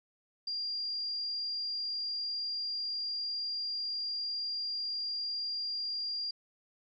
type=tone; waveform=sine; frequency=4787 Hz; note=D8; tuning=32 cents sharp; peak=-33 dBFS; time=0.47-6.31 s; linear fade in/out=5 ms; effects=none